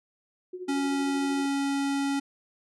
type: tone with tremolo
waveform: sine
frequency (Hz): 364.8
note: F#4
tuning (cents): -24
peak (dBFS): -32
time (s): 0.53-1.46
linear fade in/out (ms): 5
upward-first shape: triangle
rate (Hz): 13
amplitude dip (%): 80
type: tone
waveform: square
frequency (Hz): 278.2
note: C#4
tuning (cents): +6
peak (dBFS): -26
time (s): 0.68-2.2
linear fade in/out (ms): 10
effects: resampled to 24000 Hz